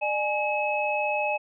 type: tone cluster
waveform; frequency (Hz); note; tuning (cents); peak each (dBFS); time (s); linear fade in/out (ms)
sine; 601 / 836 / 2573; D5 / G#5 / E7; +40 / +11 / -43; -28; 0.01-1.38; 20
effects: none